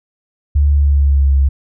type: tone with pitch glide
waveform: sine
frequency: 72.1 to 68.41 Hz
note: D2 to C#2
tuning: -31 to -22 cents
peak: -8 dBFS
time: 0.55-1.49 s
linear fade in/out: 10 ms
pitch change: -91 cents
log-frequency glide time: 0.73-1.36 s
effects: none